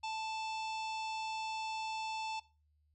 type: harmonic tone with a mistuned harmonic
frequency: 880 Hz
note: A5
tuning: in tune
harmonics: 1 / 3 / 4 / 5 / 6 / 7 / 8 / 9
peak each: -38 / -45 / -49 / -51 / -53 / -62 / -59 / -63 dBFS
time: 0.03-2.4 s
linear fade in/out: 10 ms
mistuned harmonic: 6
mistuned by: +33 cents
effects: noise-tail reverb RT60 0.3 s tail -18 dB re dry + added 75 Hz sine -70 dBFS peak until 2.94 s